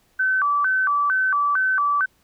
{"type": "tone with vibrato", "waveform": "sine", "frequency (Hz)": 1329, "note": "E6", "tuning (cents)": 14, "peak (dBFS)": -17, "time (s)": [0.19, 2.06], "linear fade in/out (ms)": 10, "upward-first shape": "square", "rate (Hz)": 2.2, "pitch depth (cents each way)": 240, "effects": ["pink hiss -62 dBFS RMS until 2.23 s"]}